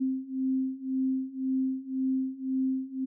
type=beating tone pair; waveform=sine; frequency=261.6 / 263.5 Hz; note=C4 / C4; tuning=0 / +12 cents; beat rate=1.9 Hz; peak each=-31 / -29 dBFS; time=0-3.06 s; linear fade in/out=20 ms; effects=none